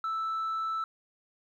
sine tone, 1318.5 Hz, E6, in tune, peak -27 dBFS, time 0.04-0.84 s, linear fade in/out 2 ms, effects tanh soft clip ceiling -28 dBFS + 11-bit

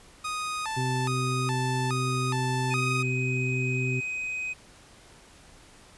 sawtooth tone with vibrato, 1046.5 Hz, C6, in tune, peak -26 dBFS, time 0.24-3.03 s, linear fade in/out 10 ms, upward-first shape square, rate 1.2 Hz, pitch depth 300 cents each way
harmonic tone, 128.1 Hz, C3, 36 cents flat, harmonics 1 / 2 / 3, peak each -27 / -35 / -35 dBFS, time 0.76-4.01 s, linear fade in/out 20 ms
triangle tone, 2513 Hz, D#7, 17 cents sharp, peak -28 dBFS, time 2.7-4.54 s, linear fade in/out 20 ms
effects pink hiss -53 dBFS RMS until 5.97 s + resampled to 24000 Hz

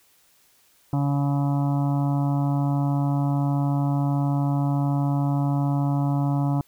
harmonic tone, 141.4 Hz, C#3, 35 cents sharp, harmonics 1 / 2 / 4 / 5 / 6 / 7 / 8 / 9, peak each -21 / -26 / -39 / -34 / -37 / -38 / -45 / -44 dBFS, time 0.93-6.61 s, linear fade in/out 2 ms, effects white hiss -60 dBFS RMS until 6.67 s

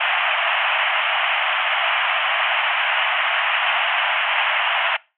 white band-pass noise, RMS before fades -20 dBFS, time 0-4.97 s, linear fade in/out 10 ms, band 630 to 3100 Hz, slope 96 dB/octave, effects noise-tail reverb RT60 0.3 s tail -23 dB re dry

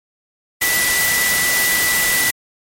sine tone in noise, 1972 Hz, B6, 3 cents flat, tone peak -17 dBFS, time 0.61-2.31 s, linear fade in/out 10 ms, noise white, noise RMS -18 dBFS, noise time 0.61-2.31 s, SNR -2 dB, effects MP3 64 kbps

